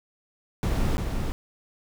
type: noise with echo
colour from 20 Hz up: brown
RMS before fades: -24 dBFS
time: 0.63-0.97 s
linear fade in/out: 0 ms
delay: 350 ms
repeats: 1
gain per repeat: -4 dB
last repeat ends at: 1.32 s
effects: none